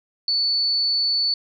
sine tone, 4470 Hz, C#8, 14 cents sharp, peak -18 dBFS, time 0.28-1.34 s, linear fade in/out 2 ms, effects none

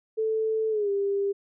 sine tone with pitch glide, 440 to 398.8 Hz, A4 to G4, 0 to +30 cents, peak -23 dBFS, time 0.17-1.33 s, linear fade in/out 20 ms, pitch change -170 cents, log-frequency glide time 0.7-0.9 s, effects none

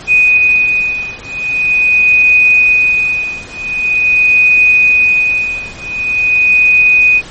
sine beating tone pair, 2489 / 2489.44 Hz, D#7 / D#7, 0 / 0 cents, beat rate 0.44 Hz, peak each -10 dBFS, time 0.07-7.22 s, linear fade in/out 50 ms, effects pink hiss -31 dBFS RMS until 7.3 s + MP3 32 kbps

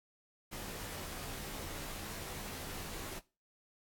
pink noise with comb filter, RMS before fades -44 dBFS, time 0.51-3.2 s, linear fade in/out 20 ms, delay 17 ms, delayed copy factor -1, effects noise-tail reverb RT60 0.3 s tail -20 dB re dry + AAC 64 kbps

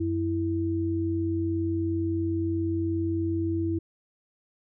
sine tone pair together, 92.49 / 329.6 Hz, F#2 / E4, 0 / 0 cents, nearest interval octave + minor seventh, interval 2200 cents, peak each -29 / -26 dBFS, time 0-3.79 s, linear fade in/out 10 ms, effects none

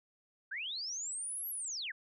sine linear two-way sweep, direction up then down, 1464 to 11840 to 1464 Hz, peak -37 dBFS, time 0.51-1.92 s, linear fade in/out 10 ms, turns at 1.49 s, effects none

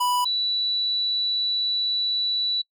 square / sine tone pair in turn, 987 / 3948 Hz, B5 / B7, -1 / -1 cents, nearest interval 2 octaves, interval 2400 cents, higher second, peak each -21 dBFS, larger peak neither, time 0-0.25 / 0.25-2.62 s, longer second, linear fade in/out 10 ms, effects noise-tail reverb RT60 0.1 s tail -25 dB re dry

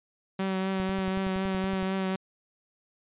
sawtooth tone with vibrato, 190.3 Hz, F#3, 49 cents sharp, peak -23 dBFS, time 0.39-2.16 s, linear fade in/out 5 ms, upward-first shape triangle, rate 4 Hz, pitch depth 23 cents each way
click train, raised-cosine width 5 ms, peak -27 dBFS, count 12, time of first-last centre 0.8-1.828 s, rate 10.7 Hz
effects resampled to 8000 Hz

